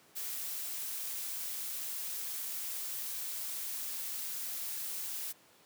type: noise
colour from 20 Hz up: blue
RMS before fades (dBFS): -39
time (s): 0.15-5.33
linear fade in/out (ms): 20
effects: pink hiss -62 dBFS RMS until 5.65 s + high-pass 200 Hz 12 dB/octave